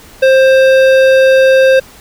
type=tone with hard clipping; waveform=sine; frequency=528 Hz; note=C5; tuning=16 cents sharp; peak=-6 dBFS; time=0.22-1.8 s; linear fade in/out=10 ms; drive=13 dB; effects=pink hiss -38 dBFS RMS until 2 s